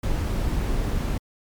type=noise; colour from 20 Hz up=brown; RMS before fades=-24 dBFS; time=0.03-1.18 s; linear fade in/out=5 ms; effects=MP3 96 kbps